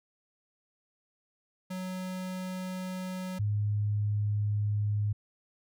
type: tone pair in turn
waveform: square / sine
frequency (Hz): 185 / 104.11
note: F#3 / G#2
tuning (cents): 0 / +5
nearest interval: minor seventh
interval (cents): 995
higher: first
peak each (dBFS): -35 / -26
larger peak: second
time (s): 1.7-3.39 / 3.39-5.13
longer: second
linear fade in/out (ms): 10
effects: none